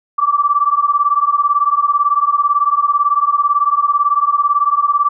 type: beating tone pair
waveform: sine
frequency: 1153 / 1171 Hz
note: D6 / D6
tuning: -32 / -5 cents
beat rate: 18 Hz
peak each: -14 dBFS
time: 0.18-5.09 s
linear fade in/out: 10 ms
effects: none